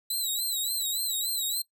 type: tone with vibrato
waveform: 15% pulse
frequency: 3951 Hz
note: B7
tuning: in tune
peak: -21 dBFS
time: 0.1-1.62 s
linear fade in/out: 5 ms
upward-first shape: sine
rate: 3.5 Hz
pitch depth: 93 cents each way
effects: noise-tail reverb RT60 0.1 s tail -19 dB re dry